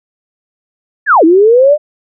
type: linear two-way sweep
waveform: sine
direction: down then up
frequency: 1800 to 311.1 to 613 Hz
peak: -3 dBFS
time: 1.06-1.78 s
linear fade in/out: 50 ms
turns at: 1.24 s
effects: none